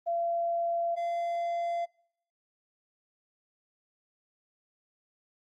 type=tone pair in turn; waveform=sine / triangle; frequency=682 / 686 Hz; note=F5 / F5; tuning=-41 / -31 cents; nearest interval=unison; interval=10 cents; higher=second; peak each=-27 dBFS; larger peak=neither; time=0.06-0.96 / 0.96-1.86 s; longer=neither; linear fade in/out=20 ms; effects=noise-tail reverb RT60 0.7 s tail -25 dB re dry + Opus 24 kbps